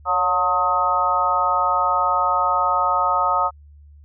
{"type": "harmonic tone with a mistuned harmonic", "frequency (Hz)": 180, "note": "F#3", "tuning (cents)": -47, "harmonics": [3, 4, 5, 6, 7], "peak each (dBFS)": [-28, -24, -22, -27, -19], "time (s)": [0.05, 3.51], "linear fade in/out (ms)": 50, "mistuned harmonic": 3, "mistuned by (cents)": 58, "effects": ["added 73 Hz sine -43 dBFS peak until 4.04 s"]}